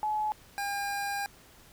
sine / 25% pulse tone pair in turn, 853 / 805.1 Hz, G#5 / G5, +46 / +46 cents, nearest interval minor second, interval 100 cents, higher first, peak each -27 dBFS, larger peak neither, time 0.03-0.32 / 0.58-1.26 s, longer second, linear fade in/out 0 ms, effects pink hiss -56 dBFS RMS until 1.72 s

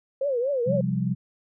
sine tone with vibrato, 520 Hz, C5, 11 cents flat, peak -22 dBFS, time 0.21-0.81 s, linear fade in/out 5 ms, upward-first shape triangle, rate 4.2 Hz, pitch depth 210 cents each way
sine chord, C suspended fourth, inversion none, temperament just, 130.81 / 174.42 / 196.22 Hz, C3 / F3 / G3, 0 / -2 / +2 cents, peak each -27 dBFS, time 0.66-1.15 s, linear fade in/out 20 ms
effects none

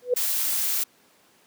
sine tone with exponential growth, 493.9 Hz, B4, in tune, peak -14 dBFS, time 0.02-0.14 s, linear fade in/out 5 ms, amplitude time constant 26 ms
blue noise, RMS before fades -25 dBFS, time 0.16-0.84 s, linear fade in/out 10 ms
effects pink hiss -59 dBFS RMS until 1.46 s + high-pass 200 Hz 12 dB/octave

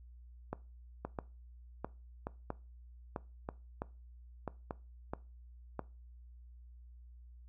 two click trains, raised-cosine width 1 ms, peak -23 / -24 dBFS, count 9 / 4, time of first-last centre 0.53-5.793 / 1.05-4.709 s, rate 1.52 / 0.82 Hz, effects noise-tail reverb RT60 0.3 s tail -20 dB re dry + added 60 Hz sine -52 dBFS peak until 7.48 s

